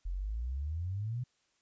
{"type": "exponential sweep", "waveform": "sine", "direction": "up", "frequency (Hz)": [41.8, 128.1], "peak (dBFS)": -33, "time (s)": [0.05, 1.24], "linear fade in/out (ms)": 10, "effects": ["white hiss -74 dBFS RMS until 1.61 s", "resampled to 16000 Hz"]}